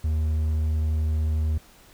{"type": "tone", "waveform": "triangle", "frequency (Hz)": 77.78, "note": "D#2", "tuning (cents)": 0, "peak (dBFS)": -19, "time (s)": [0.04, 1.58], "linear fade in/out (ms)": 5, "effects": ["pink hiss -53 dBFS RMS until 1.93 s"]}